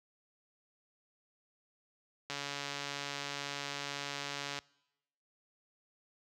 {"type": "click train", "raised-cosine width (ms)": 0.2, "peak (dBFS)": -21, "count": 326, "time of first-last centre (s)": [2.3, 4.589], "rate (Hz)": 142, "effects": ["noise-tail reverb RT60 0.9 s tail -25 dB re dry", "high-pass 60 Hz 12 dB/octave"]}